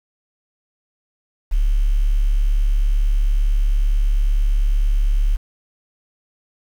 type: tone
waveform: sine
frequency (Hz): 35.55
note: C#1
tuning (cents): +45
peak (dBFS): -13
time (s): 1.51-5.37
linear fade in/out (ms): 20
effects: 7-bit